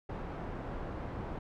pink low-pass noise, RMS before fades -40 dBFS, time 0.09-1.39 s, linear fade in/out 5 ms, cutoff 1100 Hz, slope 12 dB/octave, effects none

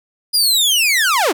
sawtooth linear sweep, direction down, 4978 to 252.7 Hz, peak -9 dBFS, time 0.33-1.33 s, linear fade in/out 20 ms, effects none

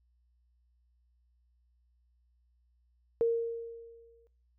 sine tone with exponential decay, 462.5 Hz, A#4, 14 cents flat, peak -22 dBFS, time 3.21-4.27 s, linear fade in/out 0 ms, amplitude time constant 230 ms, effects noise-tail reverb RT60 0.4 s tail -19 dB re dry + added 60 Hz sine -67 dBFS peak until 4.58 s

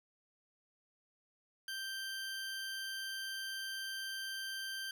20% pulse tone, 1568 Hz, G6, in tune, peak -35 dBFS, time 1.68-4.91 s, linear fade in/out 2 ms, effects none

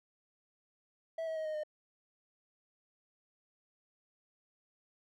triangle tone with pitch steps, 653 / 641.8 / 630.8 / 619.9 / 609.3 Hz, E5 / E5 / D#5 / D#5 / D#5, -17 / -46 / +24 / -7 / -36 cents, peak -33 dBFS, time 1.18-1.635 s, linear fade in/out 5 ms, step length 91 ms, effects none

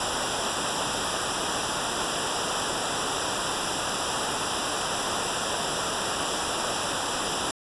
pink noise with comb filter, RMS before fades -28 dBFS, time 0-7.51 s, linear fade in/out 2 ms, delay 0.46 ms, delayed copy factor -0.9, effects resampled to 24000 Hz

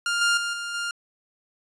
sawtooth tone with level steps, 1403 Hz, F6, 8 cents sharp, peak -19 / -15 / -22 / -26 / -23 dBFS, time 0.06-0.91 s, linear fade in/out 2 ms, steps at 0.21 / 0.37 / 0.53 / 0.74 s, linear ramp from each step 5 ms, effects resampled to 22050 Hz

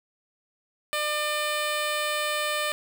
10% pulse tone, 600 Hz, D5, 37 cents sharp, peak -17 dBFS, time 0.93-2.72 s, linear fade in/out 0 ms, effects none

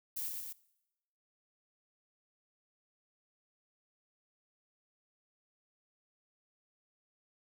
violet noise with echo, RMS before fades -38 dBFS, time 0.16-0.29 s, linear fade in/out 10 ms, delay 120 ms, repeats 2, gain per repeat -3 dB, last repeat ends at 0.53 s, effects noise-tail reverb RT60 0.9 s tail -21 dB re dry

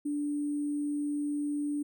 sine tone with sample-and-hold, 292.2 Hz, D4, 9 cents flat, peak -29 dBFS, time 0.05-1.83 s, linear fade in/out 10 ms, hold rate 8820 Hz, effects none

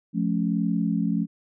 sine chord, F augmented, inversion none, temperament equal with one note detuned, 174.61 / 215.7 / 277.2 Hz, F3 / A3 / C#4, 0 / -34 / 0 cents, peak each -25 / -25 / -28 dBFS, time 0.13-1.27 s, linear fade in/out 50 ms, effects none

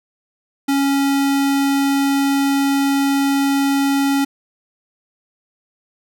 square tone, 277.2 Hz, C#4, in tune, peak -15 dBFS, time 0.68-4.25 s, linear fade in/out 10 ms, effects none

